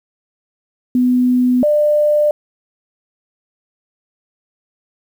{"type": "tone pair in turn", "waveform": "sine", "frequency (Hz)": [249.7, 596.5], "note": ["B3", "D5"], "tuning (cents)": [19, 27], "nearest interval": "octave + minor third", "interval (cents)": 1508, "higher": "second", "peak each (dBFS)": [-10, -10], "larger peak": "neither", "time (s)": [[0.95, 1.63], [1.63, 2.31]], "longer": "neither", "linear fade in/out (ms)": 2, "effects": ["7-bit"]}